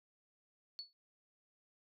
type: tone with exponential decay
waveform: sine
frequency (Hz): 4429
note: C#8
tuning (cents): -2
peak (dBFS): -39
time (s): 0.79-0.93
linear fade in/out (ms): 0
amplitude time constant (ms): 29
effects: none